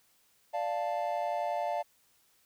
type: chord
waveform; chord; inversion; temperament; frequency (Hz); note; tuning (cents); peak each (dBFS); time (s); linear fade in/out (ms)
triangle; D minor; none; equal; 587.3 / 698.5 / 880; D5 / F5 / A5; 0 / 0 / 0; -33 / -31 / -34; 0.53-1.83; 20
effects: white hiss -68 dBFS RMS until 2.45 s